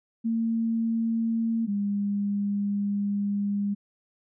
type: tone pair in turn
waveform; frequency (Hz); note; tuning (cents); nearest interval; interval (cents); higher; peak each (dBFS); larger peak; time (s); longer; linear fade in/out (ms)
sine; 227.3 / 202.5; A#3 / G#3; -43 / -43; major second; 200; first; -23 / -24; first; 0.24-1.67 / 1.67-3.75; second; 20
effects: none